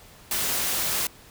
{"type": "noise", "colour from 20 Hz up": "white", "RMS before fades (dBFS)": -26, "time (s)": [0.31, 1.07], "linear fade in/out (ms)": 2, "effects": ["pink hiss -50 dBFS RMS until 1.3 s"]}